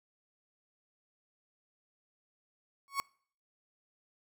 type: tone with exponential growth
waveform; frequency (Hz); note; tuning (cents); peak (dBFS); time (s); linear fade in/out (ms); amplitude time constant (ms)
35% pulse; 1108.7; C#6; 0; -25; 2.88-3; 0; 26
effects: noise-tail reverb RT60 0.5 s tail -25 dB re dry